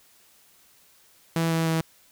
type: tone with pitch steps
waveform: sawtooth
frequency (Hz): 164.81 / 163.48 / 162.17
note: E3 / E3 / E3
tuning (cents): 0 / -14 / -28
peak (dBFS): -18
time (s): 1.36-1.81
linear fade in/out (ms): 2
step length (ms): 150
effects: white hiss -58 dBFS RMS until 2.11 s